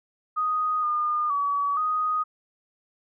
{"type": "tone with pitch steps", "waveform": "sine", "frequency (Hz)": [1245, 1215, 1138, 1246], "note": ["D#6", "D#6", "C#6", "D#6"], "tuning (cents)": [1, -42, 45, 2], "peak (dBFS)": -22, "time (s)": [0.36, 2.24], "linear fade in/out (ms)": 20, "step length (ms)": 470, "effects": []}